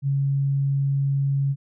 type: tone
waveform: sine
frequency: 138.59 Hz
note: C#3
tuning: in tune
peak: -19 dBFS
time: 0.02-1.56 s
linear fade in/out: 50 ms
effects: none